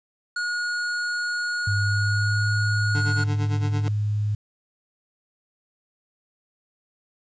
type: tone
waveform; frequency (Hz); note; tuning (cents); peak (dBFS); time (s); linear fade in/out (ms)
square; 1444; F#6; -43; -25; 0.36-3.24; 5
type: tone with pitch glide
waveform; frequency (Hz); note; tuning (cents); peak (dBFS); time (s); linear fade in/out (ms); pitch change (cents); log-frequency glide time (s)
sine; 101.1 to 104.67; G#2 to G#2; -46 to +14; -21; 1.67-4.35; 5; +60; 1.78-2.48
type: tone with tremolo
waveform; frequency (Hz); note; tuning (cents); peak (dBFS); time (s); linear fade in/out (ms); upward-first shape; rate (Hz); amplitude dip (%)
25% pulse; 147.5; D3; +8; -22; 2.95-3.88; 0; sine; 8.9; 80
effects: resampled to 16000 Hz + 9-bit